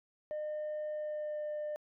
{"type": "tone with pitch glide", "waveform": "sine", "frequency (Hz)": [607, 601.1], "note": ["D#5", "D5"], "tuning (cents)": [-43, 40], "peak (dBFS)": -33, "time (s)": [0.31, 1.76], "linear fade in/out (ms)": 0, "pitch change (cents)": -17, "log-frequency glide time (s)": [0.91, 1.45], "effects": ["tanh soft clip ceiling -34 dBFS"]}